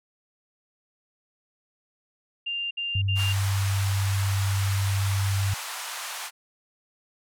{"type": "tone bursts", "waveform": "sine", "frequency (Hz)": 2794, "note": "F7", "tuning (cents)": 0, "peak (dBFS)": -27, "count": 3, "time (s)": [2.46, 3.33], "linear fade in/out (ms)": 10, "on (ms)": 250, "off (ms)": 60}
{"type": "tone", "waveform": "sine", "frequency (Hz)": 98.2, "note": "G2", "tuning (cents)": 4, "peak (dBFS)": -22, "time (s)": [2.95, 5.54], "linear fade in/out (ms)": 5}
{"type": "band-pass noise", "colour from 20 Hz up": "pink", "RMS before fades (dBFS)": -35, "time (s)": [3.15, 6.31], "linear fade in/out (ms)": 50, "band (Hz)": [820, 13000], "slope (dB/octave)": 24}
{"effects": []}